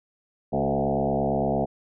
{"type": "tone with frequency modulation", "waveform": "sine", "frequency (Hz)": 440, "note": "A4", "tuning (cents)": 0, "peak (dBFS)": -21, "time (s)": [0.52, 1.66], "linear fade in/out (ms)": 20, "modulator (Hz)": 68.8, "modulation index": 4.6, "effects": []}